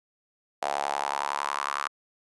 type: tone with high-pass filter sweep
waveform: sawtooth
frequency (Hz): 70.9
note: C#2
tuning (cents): +40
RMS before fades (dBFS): -30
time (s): 0.62-1.88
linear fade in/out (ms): 5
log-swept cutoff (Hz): 720 to 1200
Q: 4.4
effects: resampled to 24000 Hz